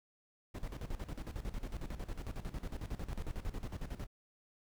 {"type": "noise with tremolo", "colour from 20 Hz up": "brown", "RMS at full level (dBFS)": -39, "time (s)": [0.54, 4.07], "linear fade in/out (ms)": 10, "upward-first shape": "square", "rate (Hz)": 11, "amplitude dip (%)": 75, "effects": []}